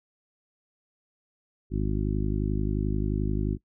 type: harmonic tone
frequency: 51.4 Hz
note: G#1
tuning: 17 cents flat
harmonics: 1 / 2 / 3 / 4 / 5 / 6 / 7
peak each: -28 / -31 / -33 / -34 / -35 / -36 / -36 dBFS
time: 1.7-3.58 s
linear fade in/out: 50 ms
effects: noise-tail reverb RT60 0.1 s tail -20 dB re dry